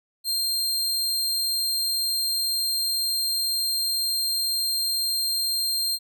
sawtooth tone, 4186 Hz, C8, in tune, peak -20 dBFS, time 0.24-5.99 s, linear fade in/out 50 ms, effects none

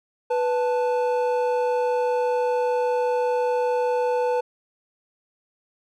triangle tone pair together, 493.9 / 880 Hz, B4 / A5, 0 / 0 cents, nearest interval minor seventh, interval 1000 cents, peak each -19 / -24 dBFS, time 0.3-4.41 s, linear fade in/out 10 ms, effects none

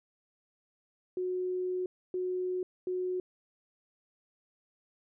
sine tone bursts at uneven times, 365.9 Hz, F#4, 19 cents flat, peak -30 dBFS, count 3, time 1.17-1.86 / 2.14-2.63 / 2.87-3.2 s, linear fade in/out 2 ms, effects none

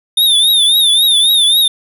square tone with vibrato, 3622 Hz, A7, 49 cents sharp, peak -8 dBFS, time 0.17-1.68 s, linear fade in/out 5 ms, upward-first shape triangle, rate 3.7 Hz, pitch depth 110 cents each way, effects none

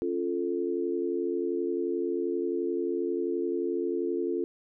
sine chord, Db augmented, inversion none, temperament equal, 277.2 / 349.2 / 440 Hz, Db4 / F4 / A4, 0 / 0 / 0 cents, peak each -34 / -29 / -32 dBFS, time 0.02-4.44 s, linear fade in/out 0 ms, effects none

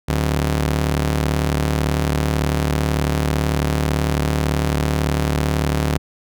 sawtooth ring-modulated tone, 110.9 Hz, A2, 14 cents sharp, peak -10 dBFS, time 0.08-5.98 s, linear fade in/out 10 ms, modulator 36.4 Hz, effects none

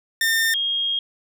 sawtooth / sine tone pair in turn, 1811 / 3251 Hz, A6 / G#7, +49 / -38 cents, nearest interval minor seventh, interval 1013 cents, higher second, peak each -14 / -20 dBFS, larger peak first, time 0.21-0.54 / 0.54-0.99 s, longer second, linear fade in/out 2 ms, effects none

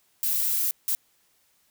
violet noise bursts at uneven times, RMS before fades -25 dBFS, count 2, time 0.23-0.71 / 0.88-0.95 s, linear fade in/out 0 ms, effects white hiss -66 dBFS RMS until 1.7 s

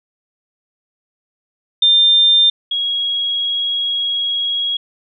sine tone pair in turn, 3600 / 3307 Hz, A7 / G#7, +39 / -8 cents, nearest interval minor second, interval 147 cents, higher first, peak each -8 / -16 dBFS, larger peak first, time 1.82-2.5 / 2.71-4.77 s, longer second, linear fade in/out 5 ms, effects none

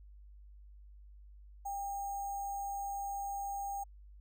sine tone with sample-and-hold, 797 Hz, G5, 28 cents sharp, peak -36 dBFS, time 1.65-3.84 s, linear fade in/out 10 ms, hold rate 7350 Hz, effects added 50 Hz sine -52 dBFS peak until 4.2 s

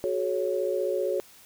sine chord, F# suspended second, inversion none, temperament equal with one note detuned, 370 / 425.3 / 554.4 Hz, F#4 / G#4 / C#5, 0 / +41 / 0 cents, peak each -29 / -30 / -28 dBFS, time 0.04-1.2 s, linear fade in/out 0 ms, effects white hiss -53 dBFS RMS until 1.45 s

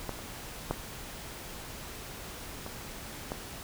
clicks, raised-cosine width 1 ms, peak -19 / -28 / -15 / -26 / -19 dBFS, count 5, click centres 0.093 / 0.19 / 0.71 / 2.664 / 3.319 s, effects pink hiss -43 dBFS RMS until 3.63 s

